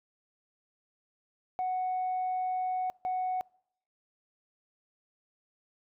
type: tone bursts at uneven times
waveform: sine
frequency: 740 Hz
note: F#5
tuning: in tune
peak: -27 dBFS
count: 2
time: 1.59-2.9 / 3.05-3.41 s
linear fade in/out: 0 ms
effects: noise-tail reverb RT60 0.7 s tail -26 dB re dry + tanh soft clip ceiling -26 dBFS

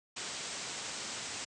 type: low-pass noise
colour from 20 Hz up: white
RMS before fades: -41 dBFS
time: 0.16-1.45 s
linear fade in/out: 10 ms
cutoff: 8400 Hz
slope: 96 dB/octave
effects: high-pass 100 Hz 12 dB/octave

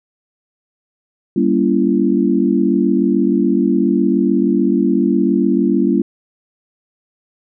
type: chord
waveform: sine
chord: G diminished seventh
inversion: none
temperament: just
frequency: 196 / 235.2 / 282.2 / 338.7 Hz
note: G3 / Bb3 / Db4 / Fb4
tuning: 0 / +16 / +31 / +47 cents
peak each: -17 dBFS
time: 1.36-6.02 s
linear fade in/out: 5 ms
effects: none

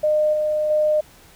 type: tone with level steps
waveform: sine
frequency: 609 Hz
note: D#5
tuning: 37 cents flat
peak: -15 / -18 / -15 dBFS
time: 0.03-1.01 s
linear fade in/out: 10 ms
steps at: 0.33 / 0.7 s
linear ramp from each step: 5 ms
effects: pink hiss -49 dBFS RMS until 1.35 s

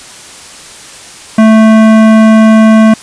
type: tone with hard clipping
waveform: sine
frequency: 220 Hz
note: A3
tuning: in tune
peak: -3 dBFS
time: 1.38-2.94 s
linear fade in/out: 5 ms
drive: 16 dB
effects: white hiss -30 dBFS RMS until 3.02 s + resampled to 22050 Hz

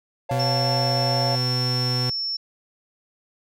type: chord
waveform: triangle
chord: Db augmented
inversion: none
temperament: equal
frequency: 554.4 / 698.5 / 880 Hz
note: Db5 / F5 / A5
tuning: 0 / 0 / 0 cents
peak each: -26 / -25 / -30 dBFS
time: 0.29-1.36 s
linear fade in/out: 10 ms
type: tone with pitch glide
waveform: 40% pulse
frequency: 126.3 to 125.07 Hz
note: B2 to B2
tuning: +39 to +22 cents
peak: -22 dBFS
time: 0.31-2.1 s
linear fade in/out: 2 ms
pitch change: -17 cents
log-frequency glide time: 0.64-1.88 s
type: tone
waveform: sine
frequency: 5400 Hz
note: E8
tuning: 41 cents sharp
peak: -24 dBFS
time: 0.39-2.37 s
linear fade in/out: 10 ms
effects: none

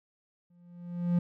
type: tone with exponential growth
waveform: triangle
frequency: 174.61 Hz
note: F3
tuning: in tune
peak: -19 dBFS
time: 0.5-1.19 s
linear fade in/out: 5 ms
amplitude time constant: 150 ms
effects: none

